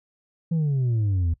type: exponential sweep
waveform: sine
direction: down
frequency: 170.1 to 80 Hz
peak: -17 dBFS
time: 0.51-1.34 s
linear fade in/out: 10 ms
effects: noise-tail reverb RT60 0.1 s tail -20 dB re dry + tanh soft clip ceiling -19 dBFS